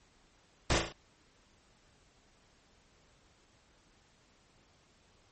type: noise with echo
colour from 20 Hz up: pink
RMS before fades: -28 dBFS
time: 0.7-0.78 s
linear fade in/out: 2 ms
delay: 36 ms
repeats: 4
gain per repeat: -5 dB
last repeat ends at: 0.924 s
effects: pink hiss -66 dBFS RMS until 5.31 s + MP3 32 kbps